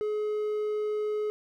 triangle tone with hard clipping, 423.5 Hz, G#4, 34 cents sharp, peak -28 dBFS, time 0.01-1.3 s, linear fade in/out 0 ms, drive 6 dB, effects none

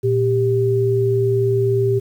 sine tone pair together, 117.08 / 393.8 Hz, A#2 / G4, +8 / +8 cents, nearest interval octave + major sixth, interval 2100 cents, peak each -18 / -16 dBFS, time 0.03-2 s, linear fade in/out 20 ms, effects 8-bit

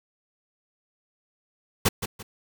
pink noise with echo, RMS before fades -19 dBFS, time 1.85-1.89 s, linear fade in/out 10 ms, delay 170 ms, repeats 2, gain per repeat -10 dB, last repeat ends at 2.23 s, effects none

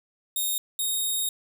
5% pulse tone pair in turn, 3700 / 3724 Hz, A#7 / A#7, -14 / -2 cents, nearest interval unison, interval 12 cents, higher second, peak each -17 dBFS, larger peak neither, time 0.36-0.58 / 0.79-1.29 s, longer second, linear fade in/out 2 ms, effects none

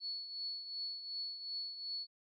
sine tone with tremolo, 4408 Hz, C#8, 11 cents flat, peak -37 dBFS, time 0-2.07 s, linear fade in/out 50 ms, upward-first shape triangle, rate 2.7 Hz, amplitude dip 65%, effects none

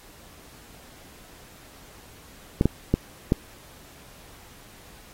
clicks, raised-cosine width 3 ms, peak -5 dBFS, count 4, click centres 2.611 / 2.656 / 2.94 / 3.321 s, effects pink hiss -50 dBFS RMS until 5.13 s + AAC 48 kbps

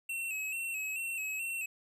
square tone with vibrato, 2637 Hz, E7, in tune, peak -35 dBFS, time 0.09-1.66 s, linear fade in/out 5 ms, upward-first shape square, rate 2.3 Hz, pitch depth 49 cents each way, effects none

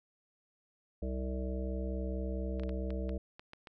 harmonic tone, 64.4 Hz, C2, 27 cents flat, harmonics 1 / 3 / 5 / 7 / 9 / 10, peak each -35 / -41 / -44 / -44 / -45 / -50 dBFS, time 1.02-3.18 s, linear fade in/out 5 ms
clicks, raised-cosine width 0.3 ms, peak -32 dBFS, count 8, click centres 2.597 / 2.635 / 2.693 / 2.905 / 3.093 / 3.395 / 3.534 / 3.672 s
effects none

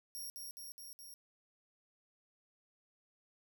5% pulse tone with echo, 5588 Hz, F8, in tune, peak -37 dBFS, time 0.15-0.3 s, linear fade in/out 0 ms, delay 210 ms, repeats 4, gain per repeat -2 dB, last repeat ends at 1.14 s, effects none

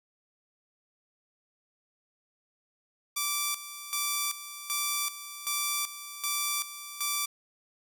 5% pulse tone with tremolo, 1167 Hz, D6, 11 cents flat, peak -16 dBFS, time 3.16-7.26 s, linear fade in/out 10 ms, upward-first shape square, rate 1.3 Hz, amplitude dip 75%, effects none

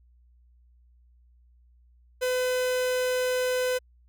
45% pulse tone, 505 Hz, B4, 39 cents sharp, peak -24 dBFS, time 2.21-3.79 s, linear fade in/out 20 ms, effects added 60 Hz sine -56 dBFS peak until 4.08 s

